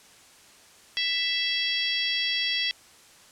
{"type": "harmonic tone with a mistuned harmonic", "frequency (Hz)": 661, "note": "E5", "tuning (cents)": 5, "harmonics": [3, 4, 5, 6, 7, 8], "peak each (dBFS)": [-31, -33, -27, -38, -32, -36], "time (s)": [0.97, 2.71], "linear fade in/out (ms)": 0, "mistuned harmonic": 8, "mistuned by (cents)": 42, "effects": ["white hiss -53 dBFS RMS until 3.31 s", "low-pass 9000 Hz 12 dB/octave"]}